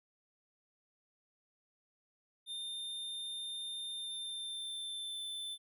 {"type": "tone with pitch glide", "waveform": "square", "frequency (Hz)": [3617, 3532], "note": ["A7", "A7"], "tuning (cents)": [47, 6], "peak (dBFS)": -40, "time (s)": [2.46, 5.58], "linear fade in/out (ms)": 50, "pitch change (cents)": -41, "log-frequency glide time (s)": [3.88, 5.23], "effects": []}